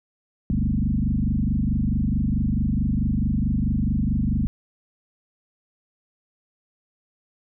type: tone with frequency modulation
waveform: sine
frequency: 138.59 Hz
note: C#3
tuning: in tune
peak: -19 dBFS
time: 0.5-4.47 s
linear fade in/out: 0 ms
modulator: 24.6 Hz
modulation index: 4.3
effects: none